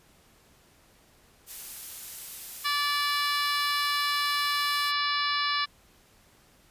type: noise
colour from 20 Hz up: blue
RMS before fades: -39 dBFS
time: 1.46-4.93 s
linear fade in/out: 50 ms
type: harmonic tone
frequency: 580 Hz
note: D5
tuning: 22 cents flat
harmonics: 2 / 3 / 4 / 5 / 6 / 7 / 8 / 9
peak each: -29 / -32 / -35 / -36 / -36 / -33 / -39 / -36 dBFS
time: 2.64-5.66 s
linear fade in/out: 20 ms
effects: pink hiss -60 dBFS RMS until 6.7 s + resampled to 32000 Hz